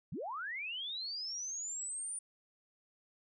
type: linear sweep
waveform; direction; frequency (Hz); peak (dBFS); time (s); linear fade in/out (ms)
sine; up; 106.7 to 9397; -38; 0.12-2.19; 5
effects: none